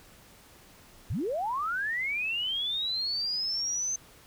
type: linear sweep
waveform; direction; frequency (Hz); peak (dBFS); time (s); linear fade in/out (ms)
sine; up; 65.41 to 6272; -28; 1.1-3.96; 5
effects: pink hiss -55 dBFS RMS until 4.26 s